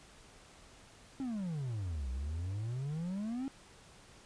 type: exponential two-way sweep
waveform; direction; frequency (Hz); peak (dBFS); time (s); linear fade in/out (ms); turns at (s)
triangle; down then up; 277.2 to 61.74 to 277.2; -33; 1.2-3.48; 0; 2.1
effects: pink hiss -58 dBFS RMS until 4.25 s + resampled to 22050 Hz